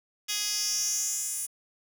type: tone with high-pass filter sweep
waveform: 10% pulse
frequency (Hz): 415.3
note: G#4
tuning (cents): 0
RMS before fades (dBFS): -30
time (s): 0.28-1.47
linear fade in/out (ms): 20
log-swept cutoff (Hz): 3900 to 9100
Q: 3.5
effects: 8-bit